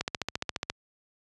click train, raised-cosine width 0.2 ms, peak -12 dBFS, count 11, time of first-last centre 0.01-0.7 s, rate 14.5 Hz, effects high-pass 60 Hz 12 dB/octave + resampled to 22050 Hz

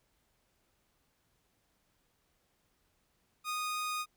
sawtooth tone, 1238 Hz, D#6, 9 cents flat, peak -30 dBFS, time 3.44-4.06 s, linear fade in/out 50 ms, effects pink hiss -75 dBFS RMS until 4.16 s

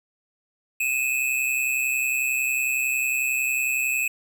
square tone pair together, 2489 / 2620 Hz, D#7 / E7, 0 / -11 cents, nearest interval minor second, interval 89 cents, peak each -26 / -25 dBFS, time 0.8-4.08 s, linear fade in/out 5 ms, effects none

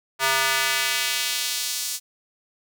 square tone with high-pass filter sweep, 134 Hz, C3, 42 cents sharp, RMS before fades -24 dBFS, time 0.19-2 s, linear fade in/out 50 ms, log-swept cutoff 1100 to 6100 Hz, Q 0.99, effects none

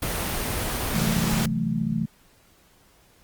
pink noise, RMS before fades -27 dBFS, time 0.02-1.46 s, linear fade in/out 5 ms
sine chord, F# half-diminished seventh, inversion second, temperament equal, 130.81 / 164.81 / 185 / 220 Hz, C3 / E3 / F#3 / A3, 0 / 0 / 0 / 0 cents, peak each -31 / -27 / -31 / -26 dBFS, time 0.93-2.06 s, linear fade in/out 10 ms
effects pink hiss -58 dBFS RMS until 3.23 s + Opus 32 kbps

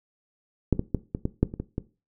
clicks, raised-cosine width 3 ms, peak -6 / -12 / -10 / -14 / -12 / -6 / -22 / -17 / -15 dBFS, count 9, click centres 0.727 / 0.794 / 0.947 / 1.149 / 1.254 / 1.43 / 1.539 / 1.6 / 1.781 s, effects noise-tail reverb RT60 0.3 s tail -17 dB re dry

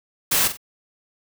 white noise with echo, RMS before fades -19 dBFS, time 0.31-0.48 s, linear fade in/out 10 ms, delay 46 ms, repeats 2, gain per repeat -10 dB, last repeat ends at 0.572 s, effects none

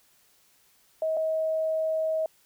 sine tone pair in turn, 636 / 636 Hz, D#5 / D#5, +38 / +38 cents, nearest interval unison, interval 0 cents, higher neither, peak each -24 dBFS, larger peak neither, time 1.02-1.17 / 1.17-2.26 s, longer second, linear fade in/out 2 ms, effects white hiss -63 dBFS RMS until 2.45 s

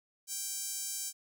sawtooth tone with high-pass filter, 784 Hz, G5, in tune, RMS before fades -38 dBFS, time 0.27-1.13 s, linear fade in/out 50 ms, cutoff 7100 Hz, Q 1.9, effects none

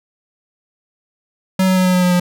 square tone with pitch steps, 188.2 / 186.47 / 184.75 / 183.05 / 181.37 / 179.7 / 178.05 Hz, F#3 / F#3 / F#3 / F#3 / F#3 / F3 / F3, +30 / +14 / -2 / -18 / -34 / +50 / +34 cents, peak -12 dBFS, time 1.59-2.199 s, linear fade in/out 5 ms, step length 87 ms, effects none

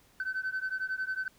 sine beating tone pair, 1520 / 1531 Hz, F#6 / G6, +46 / -41 cents, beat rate 11 Hz, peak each -33 / -33 dBFS, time 0.2-1.28 s, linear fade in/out 2 ms, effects tanh soft clip ceiling -27 dBFS + pink hiss -63 dBFS RMS until 1.38 s

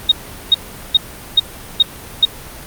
sine tone bursts, 3729 Hz, A#7, in tune, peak -5 dBFS, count 6, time 0.09-2.252 s, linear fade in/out 5 ms, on 27 ms, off 400 ms, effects pink hiss -33 dBFS RMS until 2.66 s + Opus 32 kbps

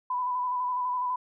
sine tone with vibrato, 996 Hz, B5, 14 cents sharp, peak -26 dBFS, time 0.1-1.16 s, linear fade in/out 5 ms, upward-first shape square, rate 12 Hz, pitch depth 21 cents each way, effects none

